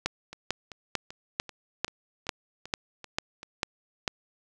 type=two click trains; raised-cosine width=0.2 ms; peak=-24 / -9 dBFS; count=9 / 10; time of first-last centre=0.33-3.431 / 0.06-4.078 s; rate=2.58 / 2.24 Hz; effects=none